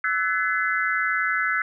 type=tone cluster; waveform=sine; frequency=1321 / 1500 / 1711 / 2040 Hz; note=E6 / F#6 / A6 / C7; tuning=+3 / +23 / -49 / -44 cents; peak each=-27 / -25 / -27 / -27 dBFS; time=0.04-1.62 s; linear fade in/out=2 ms; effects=none